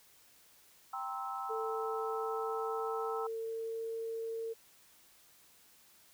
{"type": "chord", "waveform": "sine", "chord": "C dominant seventh", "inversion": "second", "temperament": "just", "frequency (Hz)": [784.9, 941.9, 1046.5, 1308.1], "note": ["G5", "Bb5", "C6", "E6"], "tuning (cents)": [2, 18, 0, -14], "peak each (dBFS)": [-41, -46, -45, -40], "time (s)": [0.93, 3.27], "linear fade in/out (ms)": 5}
{"type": "tone with pitch glide", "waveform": "sine", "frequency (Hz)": [445, 453.3], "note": ["A4", "A#4"], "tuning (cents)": [20, -48], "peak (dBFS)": -36, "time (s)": [1.49, 4.54], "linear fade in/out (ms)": 20, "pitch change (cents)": 32, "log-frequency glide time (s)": [2.03, 3.94]}
{"effects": ["white hiss -63 dBFS RMS until 6.13 s"]}